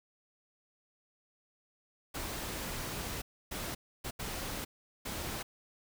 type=noise bursts at uneven times; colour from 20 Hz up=pink; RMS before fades=-39 dBFS; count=5; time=2.14-3.22 / 3.51-3.75 / 4.04-4.11 / 4.19-4.65 / 5.05-5.43 s; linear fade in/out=10 ms; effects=none